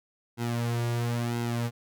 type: tone with flanger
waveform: sawtooth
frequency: 118.5 Hz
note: A#2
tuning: 29 cents sharp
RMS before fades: -29 dBFS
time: 0.37-1.71 s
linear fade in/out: 50 ms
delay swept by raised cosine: 1.7 to 3.9 ms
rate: 0.98 Hz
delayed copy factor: -0.7
effects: none